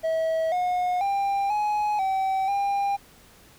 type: tone with pitch steps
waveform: triangle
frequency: 646 / 722 / 795 / 839 / 768 / 800 Hz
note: E5 / F#5 / G5 / G#5 / G5 / G5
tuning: -35 / -43 / +24 / +17 / -36 / +35 cents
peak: -20 dBFS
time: 0.03-2.97 s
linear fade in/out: 20 ms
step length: 490 ms
effects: pink hiss -53 dBFS RMS until 3.58 s